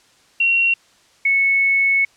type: tone pair in turn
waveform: sine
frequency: 2739 / 2204 Hz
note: F7 / C#7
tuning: -34 / -11 cents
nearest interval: major third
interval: 377 cents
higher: first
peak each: -13 dBFS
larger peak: neither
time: 0.4-0.74 / 1.25-2.05 s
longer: second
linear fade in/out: 5 ms
effects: white hiss -54 dBFS RMS until 2.16 s + low-pass 7000 Hz 12 dB/octave